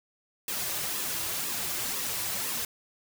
white noise with flanger, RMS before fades -32 dBFS, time 0.48-2.65 s, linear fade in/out 2 ms, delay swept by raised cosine 1.3 to 4.6 ms, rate 2 Hz, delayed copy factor -0.65, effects none

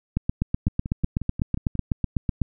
two click trains, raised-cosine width 5 ms, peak -17 / -9 dBFS, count 7 / 19, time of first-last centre 0.68-1.753 / 0.17-2.417 s, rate 5.59 / 8.01 Hz, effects none

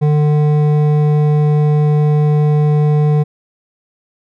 sine tone with hard clipping, 149.6 Hz, D3, 32 cents sharp, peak -11 dBFS, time 0.01-3.24 s, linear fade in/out 20 ms, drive 10 dB, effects none

